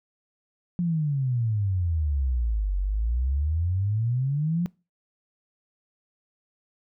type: exponential two-way sweep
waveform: sine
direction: down then up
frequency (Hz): 179.3 to 45.99 to 179.3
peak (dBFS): -22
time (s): 0.79-4.66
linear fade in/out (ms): 0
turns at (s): 2.78
effects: noise-tail reverb RT60 0.3 s tail -24 dB re dry